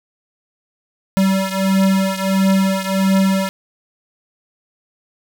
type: beating tone pair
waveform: square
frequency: 191.9 / 193.4 Hz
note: G3 / G3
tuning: -37 / -23 cents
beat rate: 1.5 Hz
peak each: -16 / -19 dBFS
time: 1.17-3.49 s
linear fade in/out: 0 ms
effects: none